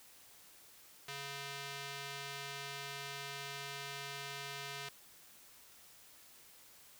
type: tone with band-pass filter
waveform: square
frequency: 140 Hz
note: C#3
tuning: 18 cents sharp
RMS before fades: -45 dBFS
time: 1.08-4.89 s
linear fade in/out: 5 ms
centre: 3400 Hz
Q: 0.76
effects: white hiss -60 dBFS RMS until 6.99 s